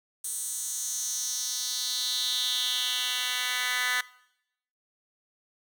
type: tone with high-pass filter sweep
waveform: 10% pulse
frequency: 249.5 Hz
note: B3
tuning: 18 cents sharp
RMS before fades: -30 dBFS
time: 0.24-4.01 s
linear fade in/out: 5 ms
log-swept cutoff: 8700 to 1900 Hz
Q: 3.2
effects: noise-tail reverb RT60 0.8 s tail -21 dB re dry